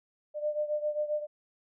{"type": "beating tone pair", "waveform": "sine", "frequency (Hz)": [598, 605.5], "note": ["D5", "D#5"], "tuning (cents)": [31, -47], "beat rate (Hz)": 7.5, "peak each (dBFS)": [-30, -34], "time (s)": [0.34, 1.27], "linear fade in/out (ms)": 50, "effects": []}